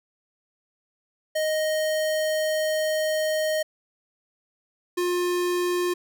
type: tone pair in turn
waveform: square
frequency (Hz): 622.3 / 355.1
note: D#5 / F4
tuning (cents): 0 / +29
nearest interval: minor seventh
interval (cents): 971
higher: first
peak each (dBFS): -23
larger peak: neither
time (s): 1.35-3.63 / 4.97-5.94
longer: first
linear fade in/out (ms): 10
effects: none